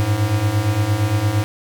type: beating tone pair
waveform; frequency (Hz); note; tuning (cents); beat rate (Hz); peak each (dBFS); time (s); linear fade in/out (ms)
square; 98.7 / 107.4; G2 / A2; +12 / -41; 8.7; -22 / -18; 0-1.44; 0
effects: none